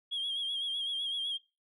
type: tone with vibrato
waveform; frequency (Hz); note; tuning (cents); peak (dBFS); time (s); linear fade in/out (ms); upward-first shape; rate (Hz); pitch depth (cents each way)
sine; 3266; G#7; -30; -30; 0.11-1.38; 20; sine; 7.9; 53
effects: noise-tail reverb RT60 0.3 s tail -23 dB re dry + tanh soft clip ceiling -29 dBFS